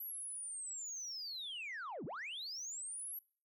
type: linear two-way sweep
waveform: sine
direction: down then up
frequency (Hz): 11860 to 123.47 to 11860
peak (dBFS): -40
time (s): 0-3.19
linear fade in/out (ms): 5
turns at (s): 2.05
effects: noise-tail reverb RT60 0.4 s tail -24 dB re dry + tanh soft clip ceiling -40 dBFS